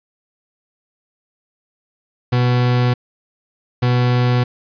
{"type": "tone pair in turn", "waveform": "40% pulse", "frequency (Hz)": [123.47, 123.47], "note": ["B2", "B2"], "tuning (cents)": [0, 0], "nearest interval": "unison", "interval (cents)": 0, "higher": "neither", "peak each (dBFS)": -12, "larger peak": "neither", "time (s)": [[2.32, 2.94], [3.82, 4.44]], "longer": "neither", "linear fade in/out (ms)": 10, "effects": ["resampled to 11025 Hz", "8-bit"]}